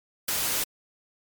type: noise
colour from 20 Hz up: white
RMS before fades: -27 dBFS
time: 0.28-0.64 s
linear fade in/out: 5 ms
effects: MP3 96 kbps